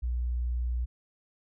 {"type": "tone", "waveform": "sine", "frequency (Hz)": 60.5, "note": "B1", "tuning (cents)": -35, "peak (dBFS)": -27, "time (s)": [0.02, 0.86], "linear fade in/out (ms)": 20, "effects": []}